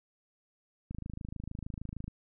click train, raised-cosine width 5 ms, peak -27 dBFS, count 32, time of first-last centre 0.91-2.08 s, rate 26.5 Hz, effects none

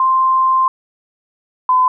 sine tone pair in turn, 1046.5 / 1016.7 Hz, C6 / B5, 0 / +50 cents, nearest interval minor second, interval 50 cents, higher first, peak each -10 / -9 dBFS, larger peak second, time 0-0.68 / 1.69-1.88 s, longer first, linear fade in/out 2 ms, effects none

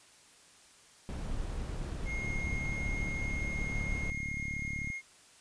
brown noise, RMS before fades -37 dBFS, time 1.09-4.1 s, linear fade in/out 0 ms
triangle tone, 2142 Hz, C7, 40 cents sharp, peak -35 dBFS, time 2.05-5.02 s, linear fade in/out 50 ms
click train, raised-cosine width 5 ms, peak -28 dBFS, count 97, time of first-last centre 2.22-4.902 s, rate 35.8 Hz
effects white hiss -59 dBFS RMS until 5.4 s + resampled to 22050 Hz

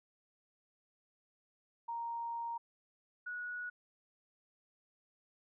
sine tone pair in turn, 932.3 / 1462.1 Hz, A#5 / F#6, 0 / -21 cents, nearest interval minor sixth, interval 779 cents, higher second, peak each -37 / -39 dBFS, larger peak first, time 1.88-2.58 / 3.26-3.7 s, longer first, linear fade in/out 10 ms, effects none

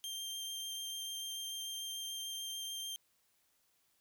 sawtooth tone with vibrato, 3172 Hz, G7, 20 cents sharp, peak -37 dBFS, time 0.04-2.96 s, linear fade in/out 0 ms, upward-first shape sine, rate 6.8 Hz, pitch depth 8 cents each way, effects white hiss -75 dBFS RMS until 4 s

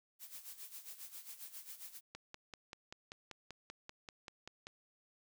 blue noise with tremolo, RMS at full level -48 dBFS, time 0.19-2.01 s, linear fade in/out 50 ms, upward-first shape sine, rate 7.4 Hz, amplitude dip 75%
click train, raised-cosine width 0.2 ms, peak -30 dBFS, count 14, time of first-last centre 2.15-4.669 s, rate 5.16 Hz
effects none

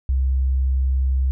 sine tone, 65.7 Hz, C2, 8 cents sharp, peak -16 dBFS, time 0.09-1.31 s, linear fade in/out 0 ms, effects none

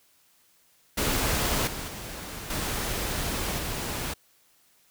pink noise with level steps, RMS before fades -26 / -35 / -38 / -30 / -32 dBFS, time 0.97-4.14 s, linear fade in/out 10 ms, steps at 1.67 / 1.88 / 2.5 / 3.58 s, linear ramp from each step 5 ms, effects white hiss -63 dBFS RMS until 4.9 s

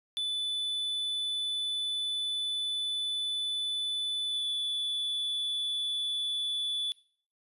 triangle tone with pitch glide, 3490 to 3460 Hz, A7 to A7, -15 to -30 cents, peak -28 dBFS, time 0.17-6.92 s, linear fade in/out 0 ms, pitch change -15 cents, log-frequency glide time 4.27-4.46 s, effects noise-tail reverb RT60 0.5 s tail -21 dB re dry + resampled to 32000 Hz

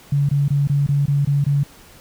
sine tone bursts, 142.1 Hz, C#3, 43 cents sharp, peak -14 dBFS, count 8, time 0.12-1.634 s, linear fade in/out 5 ms, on 170 ms, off 22 ms, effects pink hiss -46 dBFS RMS until 2 s

